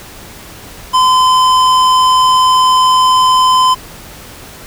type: tone with hard clipping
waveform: triangle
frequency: 1023 Hz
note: C6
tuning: 39 cents flat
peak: -8 dBFS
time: 0.93-3.75 s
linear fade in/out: 20 ms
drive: 17 dB
effects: pink hiss -33 dBFS RMS until 4.66 s